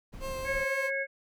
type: noise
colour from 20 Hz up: brown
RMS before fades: -41 dBFS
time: 0.12-0.65 s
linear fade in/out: 20 ms
type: tone with vibrato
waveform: 30% pulse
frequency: 529 Hz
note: C5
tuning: 19 cents sharp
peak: -32 dBFS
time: 0.2-0.91 s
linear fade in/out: 50 ms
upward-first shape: sine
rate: 4 Hz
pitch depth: 14 cents each way
type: harmonic tone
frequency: 547 Hz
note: C#5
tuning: 23 cents flat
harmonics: 1 / 3 / 4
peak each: -33 / -33 / -33 dBFS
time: 0.44-1.07 s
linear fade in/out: 50 ms
effects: none